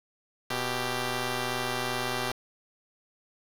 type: tone pair together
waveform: 5% pulse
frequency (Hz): 123.47 / 392.9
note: B2 / G4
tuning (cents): 0 / +4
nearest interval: octave + minor sixth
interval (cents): 2004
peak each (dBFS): -21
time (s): 0.5-2.32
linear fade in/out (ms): 5
effects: low-pass 12000 Hz 12 dB/octave + 7-bit